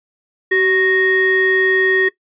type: ring-modulated tone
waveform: triangle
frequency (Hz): 740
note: F#5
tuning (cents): 0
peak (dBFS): -7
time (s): 0.51-2.09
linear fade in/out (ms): 10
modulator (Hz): 1120
effects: noise-tail reverb RT60 0.1 s tail -17 dB re dry + resampled to 8000 Hz